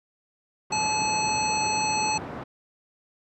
pink band-pass noise, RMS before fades -36 dBFS, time 0.7-2.44 s, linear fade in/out 10 ms, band 120 to 1300 Hz, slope 12 dB/octave
harmonic tone, 860 Hz, A5, 40 cents flat, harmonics 1 / 3 / 5 / 7 / 9, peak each -25 / -30 / -32 / -33 / -35 dBFS, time 0.72-2.18 s, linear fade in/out 5 ms
effects none

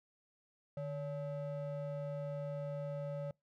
triangle ring-modulated tone, 358.5 Hz, F4, 45 cents sharp, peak -33 dBFS, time 0.77-3.31 s, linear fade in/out 2 ms, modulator 209 Hz, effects noise-tail reverb RT60 0.2 s tail -26 dB re dry

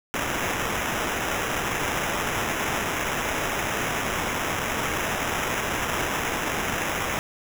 white noise with sample-and-hold, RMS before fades -27 dBFS, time 0.14-7.19 s, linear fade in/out 0 ms, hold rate 4410 Hz, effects none

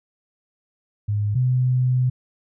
sine tone pair in turn, 103.83 / 126.86 Hz, G#2 / B2, 0 / +47 cents, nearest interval minor third, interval 347 cents, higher second, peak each -19 / -16 dBFS, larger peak second, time 1.08-1.35 / 1.35-2.1 s, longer second, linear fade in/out 10 ms, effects none

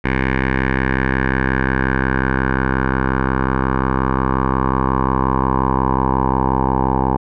10% pulse tone with low-pass filter sweep, 65.6 Hz, C2, 5 cents sharp, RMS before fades -17 dBFS, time 0.04-7.17 s, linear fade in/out 10 ms, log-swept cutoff 2000 to 860 Hz, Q 4.5, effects none

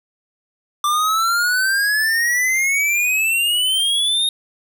square exponential sweep, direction up, 1174.7 to 3729 Hz, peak -16 dBFS, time 0.84-4.29 s, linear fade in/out 2 ms, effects none

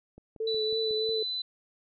click train, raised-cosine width 2 ms, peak -35 dBFS, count 6, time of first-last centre 0.18-1.092 s, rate 5.48 Hz
sine tone with vibrato, 440 Hz, A4, in tune, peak -28 dBFS, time 0.4-1.23 s, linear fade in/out 5 ms, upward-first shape triangle, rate 3.2 Hz, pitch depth 37 cents each way
sine tone with pitch glide, 3967 to 4006 Hz, B7 to B7, +7 to +24 cents, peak -30 dBFS, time 0.47-1.42 s, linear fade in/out 5 ms, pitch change +17 cents, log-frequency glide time 0.6-1.29 s
effects none

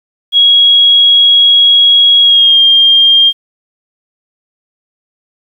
sine tone with pitch glide, 3312 to 3208 Hz, G#7 to G7, -5 to +39 cents, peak -3 dBFS, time 0.32-3.33 s, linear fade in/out 50 ms, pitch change -56 cents, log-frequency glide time 2.22-2.6 s, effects 7-bit

